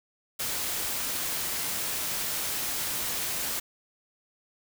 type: noise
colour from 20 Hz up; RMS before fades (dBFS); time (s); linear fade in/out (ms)
white; -31; 0.39-3.6; 10
effects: none